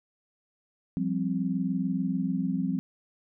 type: chord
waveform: sine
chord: F suspended second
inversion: none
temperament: equal with one note detuned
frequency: 174.61 / 194.87 / 261.6 Hz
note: F3 / G3 / C4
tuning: 0 / -10 / 0 cents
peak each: -30 dBFS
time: 0.97-2.79 s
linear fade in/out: 0 ms
effects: none